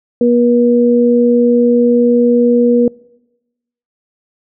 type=tone pair together; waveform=sine; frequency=240.3 / 481.1 Hz; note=B3 / B4; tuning=-47 / -45 cents; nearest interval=octave; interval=1202 cents; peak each=-10 dBFS; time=0.21-2.88 s; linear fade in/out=2 ms; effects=noise-tail reverb RT60 1.0 s tail -25 dB re dry